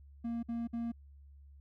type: tone bursts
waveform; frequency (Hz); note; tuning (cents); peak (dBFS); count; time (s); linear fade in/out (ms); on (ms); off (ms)
triangle; 233.1; A#3; 0; -32; 3; 0.24-0.92; 10; 190; 55
effects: added 70 Hz sine -53 dBFS peak until 1.6 s